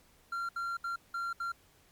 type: tone bursts at uneven times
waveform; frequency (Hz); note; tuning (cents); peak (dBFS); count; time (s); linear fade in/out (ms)
triangle; 1378; F6; -24; -31; 5; 0.32-0.49 / 0.56-0.77 / 0.84-0.96 / 1.14-1.33 / 1.4-1.52; 5
effects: pink hiss -64 dBFS RMS until 1.91 s + MP3 96 kbps